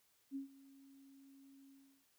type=tone with ADSR envelope; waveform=sine; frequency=273.2 Hz; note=C#4; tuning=25 cents flat; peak=-39 dBFS; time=0.31-2.05 s; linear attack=46 ms; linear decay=120 ms; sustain=-20 dB; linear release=350 ms; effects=white hiss -75 dBFS RMS until 2.18 s